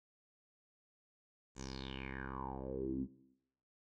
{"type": "tone with low-pass filter sweep", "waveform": "10% pulse", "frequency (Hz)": 66.3, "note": "C2", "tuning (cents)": 23, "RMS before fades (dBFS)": -43, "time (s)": [1.55, 3.08], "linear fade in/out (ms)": 50, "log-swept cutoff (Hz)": [7300, 220], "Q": 7.2, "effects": ["noise-tail reverb RT60 0.8 s tail -17 dB re dry"]}